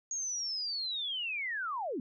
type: linear sweep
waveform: sine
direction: down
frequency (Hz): 6645 to 216.6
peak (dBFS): -33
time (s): 0.11-2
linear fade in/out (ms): 2
effects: none